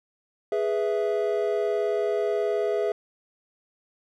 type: chord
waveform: triangle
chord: E major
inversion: first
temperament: equal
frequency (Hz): 415.3 / 493.9 / 659.3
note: G#4 / B4 / E5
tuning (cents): 0 / 0 / 0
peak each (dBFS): -23 / -28 / -26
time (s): 0.52-2.92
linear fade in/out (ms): 2
effects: none